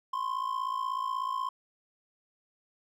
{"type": "ring-modulated tone", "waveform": "triangle", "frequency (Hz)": 1048, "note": "C6", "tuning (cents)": 2, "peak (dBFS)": -25, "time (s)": [0.13, 1.49], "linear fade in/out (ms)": 5, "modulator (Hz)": 28.2, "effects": []}